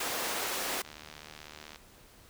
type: high-pass noise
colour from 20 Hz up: pink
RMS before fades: -34 dBFS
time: 0-0.82 s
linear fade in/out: 5 ms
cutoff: 420 Hz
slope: 12 dB/octave
type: click train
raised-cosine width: 0.2 ms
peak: -28 dBFS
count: 70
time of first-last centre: 0.85-1.759 s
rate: 75.9 Hz
effects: pink hiss -57 dBFS RMS until 2.29 s